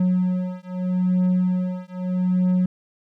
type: beating tone pair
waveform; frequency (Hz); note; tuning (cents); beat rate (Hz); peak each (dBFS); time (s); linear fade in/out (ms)
triangle; 182.2 / 183; F#3 / F#3; -26 / -19; 0.8; -20; 0-2.66; 5
effects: none